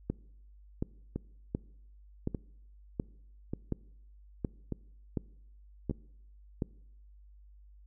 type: two click trains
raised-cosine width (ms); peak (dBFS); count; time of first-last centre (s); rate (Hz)
3; -21 / -18; 5 / 10; 1.16-5.911 / 0.1-6.622; 0.842 / 1.38
effects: noise-tail reverb RT60 0.8 s tail -23 dB re dry + added 50 Hz sine -53 dBFS peak until 7.86 s